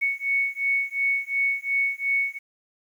sine beating tone pair, 2217 / 2219.8 Hz, C#7 / C#7, 0 / +2 cents, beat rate 2.8 Hz, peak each -25 / -25 dBFS, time 0.01-2.39 s, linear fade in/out 20 ms, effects 9-bit

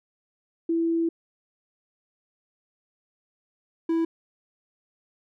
sine / triangle tone pair in turn, 331.9 / 329.2 Hz, E4 / E4, +12 / -2 cents, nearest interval unison, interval 14 cents, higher first, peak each -21 / -19 dBFS, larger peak second, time 0.69-1.09 / 3.89-4.05 s, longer first, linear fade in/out 5 ms, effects none

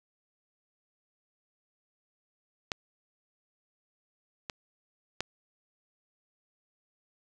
clicks, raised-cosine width 0.2 ms, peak -13 / -18 / -13 dBFS, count 3, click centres 2.718 / 4.498 / 5.206 s, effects none

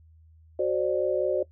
sine tone cluster, 372.7 / 530 / 595 Hz, F#4 / C5 / D5, +13 / +22 / +22 cents, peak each -27 dBFS, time 0.59-1.43 s, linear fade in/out 5 ms, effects noise-tail reverb RT60 0.1 s tail -19 dB re dry + added 80 Hz sine -52 dBFS peak until 1.51 s

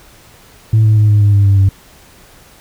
sine tone with pitch steps, 110 / 108.05 / 106.13 / 104.25 / 102.4 / 100.58 / 98.79 / 97.04 Hz, A2 / A2 / G#2 / G#2 / G#2 / G2 / G2 / G2, 0 / -31 / +38 / +7 / -24 / +45 / +14 / -17 cents, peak -4 dBFS, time 0.73-1.69 s, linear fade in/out 5 ms, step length 120 ms, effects tanh soft clip ceiling -4 dBFS + pink hiss -43 dBFS RMS until 2.6 s

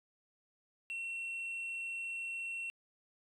sine tone, 2717 Hz, F7, 48 cents flat, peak -35 dBFS, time 0.9-2.7 s, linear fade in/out 0 ms, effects tanh soft clip ceiling -37 dBFS

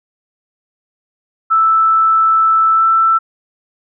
sine tone with pitch glide, 1318.5 to 1330 Hz, E6 to E6, 0 to +15 cents, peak -8 dBFS, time 1.5-3.19 s, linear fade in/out 20 ms, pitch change +15 cents, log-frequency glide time 2.73-2.85 s, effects none

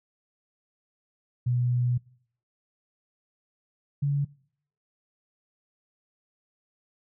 sine tone pair in turn, 122.9 / 142.17 Hz, B2 / C#3, -8 / +44 cents, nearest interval minor third, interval 252 cents, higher second, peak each -22 dBFS, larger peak neither, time 1.46-1.98 / 4.02-4.25 s, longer first, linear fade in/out 10 ms, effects noise-tail reverb RT60 0.6 s tail -23 dB re dry

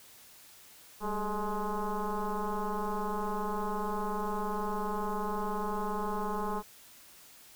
sine tone with frequency modulation, 427.4 Hz, G#4, 50 cents sharp, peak -30 dBFS, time 1-6.63 s, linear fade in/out 50 ms, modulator 208 Hz, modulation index 3.6, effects white hiss -55 dBFS RMS until 7.55 s

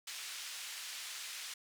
pink band-pass noise, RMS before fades -45 dBFS, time 0.07-1.54 s, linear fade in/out 5 ms, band 2300 to 9200 Hz, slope 12 dB/octave, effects none

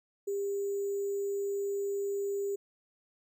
sine tone with sample-and-hold, 399.3 Hz, G4, 32 cents sharp, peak -30 dBFS, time 0.27-2.56 s, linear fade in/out 10 ms, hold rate 7350 Hz, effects none

